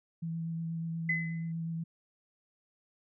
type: tone with vibrato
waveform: sine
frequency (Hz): 164.81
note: E3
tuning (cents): 0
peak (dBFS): -33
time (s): 0.22-1.84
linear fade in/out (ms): 10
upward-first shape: sine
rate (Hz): 8.3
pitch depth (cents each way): 13
type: tone with exponential decay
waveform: sine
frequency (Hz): 2026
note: B6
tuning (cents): +44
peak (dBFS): -25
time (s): 1.09-1.52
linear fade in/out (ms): 5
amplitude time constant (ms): 92
effects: none

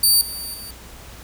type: tone with level steps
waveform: 15% pulse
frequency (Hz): 4613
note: D8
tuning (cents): -32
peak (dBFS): -6 / -22 / -27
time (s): 0.03-0.71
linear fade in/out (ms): 5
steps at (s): 0.21 / 0.54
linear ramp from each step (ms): 2
effects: added 60 Hz sine -42 dBFS peak until 1.23 s + pink hiss -42 dBFS RMS until 1.23 s

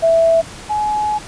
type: tone pair in turn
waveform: sine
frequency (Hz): 659.3 / 845.2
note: E5 / G#5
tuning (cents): 0 / +30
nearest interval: major third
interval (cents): 430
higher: second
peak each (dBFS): -9 / -15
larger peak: first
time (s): 0.02-0.42 / 0.69-1.19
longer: second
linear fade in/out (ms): 20
effects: pink hiss -34 dBFS RMS until 1.27 s + resampled to 22050 Hz

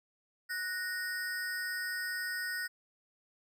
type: ring-modulated tone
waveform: square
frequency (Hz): 1664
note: G#6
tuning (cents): +3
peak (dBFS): -32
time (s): 0.49-2.68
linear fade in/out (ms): 20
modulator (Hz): 191
effects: none

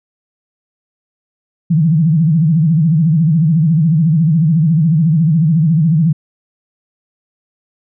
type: tone with vibrato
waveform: sine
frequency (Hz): 160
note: D#3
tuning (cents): +49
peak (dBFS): -8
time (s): 1.7-6.13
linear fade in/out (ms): 10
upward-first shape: sine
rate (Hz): 14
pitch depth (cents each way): 150
effects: none

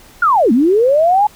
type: linear two-way sweep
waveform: sine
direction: down then up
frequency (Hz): 1457 to 213.8 to 857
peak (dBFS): -8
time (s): 0.22-1.27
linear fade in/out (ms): 5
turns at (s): 0.52
effects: pink hiss -43 dBFS RMS until 1.35 s

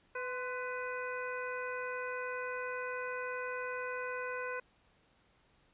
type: harmonic tone with a mistuned harmonic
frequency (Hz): 498.9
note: B4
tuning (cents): +17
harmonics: 1 / 2 / 3 / 4 / 5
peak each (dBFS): -40 / -43 / -41 / -48 / -47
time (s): 0.15-4.6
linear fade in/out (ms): 5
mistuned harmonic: 2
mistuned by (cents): +56
effects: pink hiss -69 dBFS RMS until 5.73 s + resampled to 8000 Hz

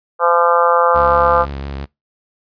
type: harmonic tone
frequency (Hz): 171.4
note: F3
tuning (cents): -32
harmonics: 3 / 4 / 5 / 6 / 7 / 8 / 9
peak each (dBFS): -15 / -21 / -18 / -19 / -15 / -21 / -28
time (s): 0.19-1.46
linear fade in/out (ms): 50
type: tone with vibrato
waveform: sawtooth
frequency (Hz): 69.3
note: C#2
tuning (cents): 0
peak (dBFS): -20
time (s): 0.94-1.86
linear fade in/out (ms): 20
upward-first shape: sine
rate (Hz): 5.8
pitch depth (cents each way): 33
effects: noise-tail reverb RT60 0.2 s tail -24 dB re dry + resampled to 11025 Hz

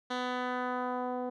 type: tone with low-pass filter sweep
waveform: 10% pulse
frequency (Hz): 250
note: B3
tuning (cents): +21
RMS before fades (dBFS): -34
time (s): 0.1-1.3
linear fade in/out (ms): 10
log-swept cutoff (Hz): 4100 to 580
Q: 1.2
effects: none

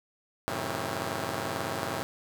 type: chord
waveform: 5% pulse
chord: F# diminished seventh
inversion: none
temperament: just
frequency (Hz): 92.5 / 111 / 133.2 / 159.84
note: F#2 / A2 / C3 / Eb3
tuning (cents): 0 / +16 / +31 / +47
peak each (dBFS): -26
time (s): 0.48-2.03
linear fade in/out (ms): 0
effects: none

